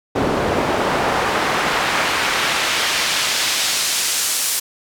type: noise with band-pass filter sweep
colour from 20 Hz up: pink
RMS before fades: -19 dBFS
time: 0.15-4.6 s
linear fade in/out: 10 ms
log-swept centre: 440 to 9300 Hz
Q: 0.71
effects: none